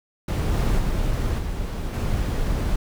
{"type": "noise with level steps", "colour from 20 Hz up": "brown", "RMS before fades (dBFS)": [-22, -20, -23, -27, -23], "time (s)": [0.28, 2.76], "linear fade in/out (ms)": 5, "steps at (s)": [0.53, 0.78, 1.38, 1.93], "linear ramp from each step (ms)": 10, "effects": []}